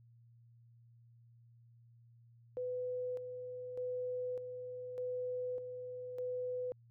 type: tone with tremolo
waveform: sine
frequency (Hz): 500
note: B4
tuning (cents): +21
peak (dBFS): -36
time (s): 2.57-6.72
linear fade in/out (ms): 0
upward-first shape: square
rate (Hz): 0.83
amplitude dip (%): 50
effects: added 117 Hz sine -60 dBFS peak until 6.9 s